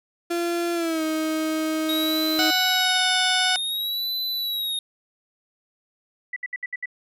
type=tone with pitch glide; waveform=35% pulse; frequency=343.2 to 314.7 Hz; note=F4 to D#4; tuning=-30 to +20 cents; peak=-21 dBFS; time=0.3-2.51 s; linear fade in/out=10 ms; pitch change=-150 cents; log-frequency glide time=0.74-1.03 s
type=tone with vibrato; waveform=square; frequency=3783 Hz; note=A#7; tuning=25 cents sharp; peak=-25 dBFS; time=1.89-4.79 s; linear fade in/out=2 ms; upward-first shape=sine; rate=0.54 Hz; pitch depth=100 cents each way
type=harmonic tone; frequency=740 Hz; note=F#5; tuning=in tune; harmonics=1 / 2 / 3 / 4 / 5 / 6 / 7 / 8 / 10; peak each=-26 / -25 / -29 / -27 / -32 / -33 / -28 / -36 / -36 dBFS; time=2.39-3.56 s; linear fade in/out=0 ms
type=tone bursts; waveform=sine; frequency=1975.5 Hz; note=B6; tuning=in tune; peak=-26 dBFS; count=6; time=6.33-6.858 s; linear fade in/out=5 ms; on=33 ms; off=66 ms
effects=none